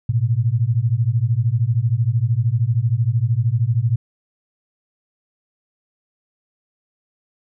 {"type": "beating tone pair", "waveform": "sine", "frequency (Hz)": [110, 123], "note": ["A2", "B2"], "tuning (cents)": [0, -7], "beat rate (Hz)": 13, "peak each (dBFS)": -18, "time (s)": [0.09, 3.96], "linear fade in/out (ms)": 5, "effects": []}